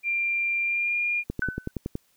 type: tone with pitch glide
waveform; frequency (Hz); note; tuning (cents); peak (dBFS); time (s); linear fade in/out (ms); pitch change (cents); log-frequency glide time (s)
sine; 2380 to 2415; D7 to D7; +22 to +48; -23; 0.03-1.24; 50; +26; 0.62-0.97
type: click train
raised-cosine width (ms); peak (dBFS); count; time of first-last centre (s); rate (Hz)
3; -16; 8; 1.3-1.954; 10.7
type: tone with exponential decay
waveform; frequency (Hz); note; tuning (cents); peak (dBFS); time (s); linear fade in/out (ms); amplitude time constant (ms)
sine; 1507; F#6; +31; -21; 1.42-1.71; 1; 62
effects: white hiss -66 dBFS RMS until 2.16 s